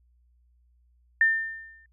sine tone with exponential decay, 1800 Hz, A6, 39 cents sharp, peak -15 dBFS, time 1.21-1.86 s, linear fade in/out 2 ms, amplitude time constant 140 ms, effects added 60 Hz sine -60 dBFS peak until 1.92 s

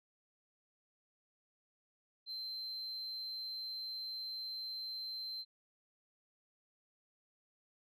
sine tone, 4108 Hz, C8, 33 cents flat, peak -38 dBFS, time 2.26-5.45 s, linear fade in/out 50 ms, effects tanh soft clip ceiling -39 dBFS

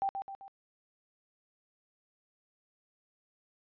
sine tone with echo, 784 Hz, G5, in tune, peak -28 dBFS, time 0.02-0.09 s, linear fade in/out 0 ms, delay 130 ms, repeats 3, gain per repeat -6 dB, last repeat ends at 0.48 s, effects resampled to 11025 Hz

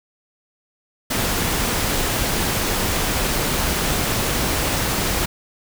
pink noise, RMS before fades -21 dBFS, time 1.1-5.26 s, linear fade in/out 10 ms, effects none

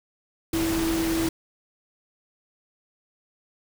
sine tone in noise, 327.7 Hz, E4, 10 cents flat, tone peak -23 dBFS, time 0.53-1.29 s, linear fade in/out 5 ms, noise pink, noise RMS -30 dBFS, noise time 0.53-1.29 s, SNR +4 dB, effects none

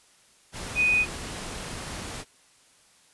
sine tone in noise, 2489 Hz, D#7, in tune, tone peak -19 dBFS, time 0.75-1.06 s, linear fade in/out 50 ms, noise pink, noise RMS -36 dBFS, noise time 0.52-2.25 s, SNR +14 dB, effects white hiss -59 dBFS RMS until 3.13 s + resampled to 24000 Hz

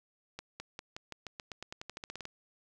accelerating click train, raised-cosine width 0.2 ms, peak -24 dBFS, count 18, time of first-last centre 0.39-2.254 s, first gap 210 ms, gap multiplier 0.91, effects none

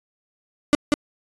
35% pulse tone with echo, 293.7 Hz, D4, in tune, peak -10 dBFS, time 0.73-0.75 s, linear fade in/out 0 ms, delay 190 ms, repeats 1, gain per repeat -3 dB, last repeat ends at 0.94 s, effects resampled to 22050 Hz

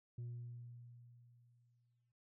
sine tone with exponential decay, 120 Hz, B2, 49 cents flat, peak -40 dBFS, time 0.18-2.12 s, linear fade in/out 5 ms, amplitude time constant 420 ms, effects noise-tail reverb RT60 0.2 s tail -24 dB re dry + tanh soft clip ceiling -42 dBFS

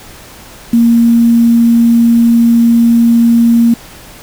sine tone with quantisation, 233.1 Hz, A#3, in tune, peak -4 dBFS, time 0.73-3.74 s, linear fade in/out 5 ms, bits 5, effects pink hiss -34 dBFS RMS until 4.22 s

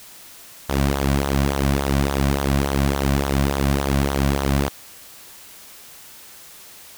sawtooth tone with flanger, 69.3 Hz, C#2, in tune, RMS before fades -20 dBFS, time 0.69-4.69 s, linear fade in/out 5 ms, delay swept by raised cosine 0.39 to 2.39 ms, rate 3.5 Hz, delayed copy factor -0.65, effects white hiss -43 dBFS RMS until 6.97 s

